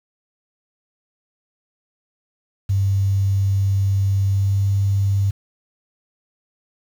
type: tone with pitch glide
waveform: sine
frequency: 98 to 98.91 Hz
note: G2 to G2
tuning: 0 to +16 cents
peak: -15 dBFS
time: 2.69-5.31 s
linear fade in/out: 10 ms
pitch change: +16 cents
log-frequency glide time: 4.32-4.65 s
effects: 7-bit